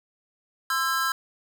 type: tone cluster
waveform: square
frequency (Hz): 1038 / 1331 / 1618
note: C6 / E6 / G#6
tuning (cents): -14 / +16 / -46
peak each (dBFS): -31 / -27 / -28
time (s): 0.7-1.12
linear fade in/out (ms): 2
effects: 10-bit